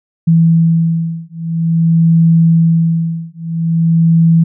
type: beating tone pair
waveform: sine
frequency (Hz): 164.81 / 165.3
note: E3 / E3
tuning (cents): 0 / +5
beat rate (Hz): 0.49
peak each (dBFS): -11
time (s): 0.27-4.44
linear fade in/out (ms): 10
effects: none